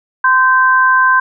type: tone pair together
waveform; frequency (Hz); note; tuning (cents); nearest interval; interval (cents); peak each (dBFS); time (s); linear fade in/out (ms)
sine; 1033 / 1557.2; C6 / G6; -22 / -12; perfect fifth; 710; -10; 0.24-1.2; 5
effects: none